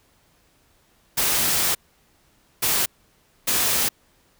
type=noise bursts at uneven times; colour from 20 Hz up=white; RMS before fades=-21 dBFS; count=3; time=1.17-1.75 / 2.62-2.86 / 3.47-3.89 s; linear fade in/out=10 ms; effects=pink hiss -61 dBFS RMS until 4.39 s